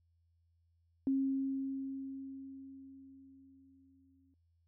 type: tone with exponential decay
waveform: sine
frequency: 269.6 Hz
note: C#4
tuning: 48 cents flat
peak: -28 dBFS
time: 1.07-4.34 s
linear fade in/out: 1 ms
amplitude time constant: 710 ms
effects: added 84 Hz sine -70 dBFS peak until 4.67 s